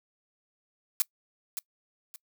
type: noise with echo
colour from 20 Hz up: blue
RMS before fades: -24 dBFS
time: 1-1.02 s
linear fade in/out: 0 ms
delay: 570 ms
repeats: 2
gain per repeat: -10 dB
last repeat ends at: 2.16 s
effects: noise-tail reverb RT60 0.1 s tail -24 dB re dry